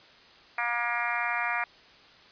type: harmonic tone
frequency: 237.9 Hz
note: A#3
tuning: 35 cents sharp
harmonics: 3 / 4 / 5 / 6 / 7 / 8 / 9 / 10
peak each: -35 / -35 / -35 / -35 / -35 / -35 / -35 / -35 dBFS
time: 0.58-1.64 s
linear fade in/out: 2 ms
effects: white hiss -54 dBFS RMS until 2.31 s + resampled to 11025 Hz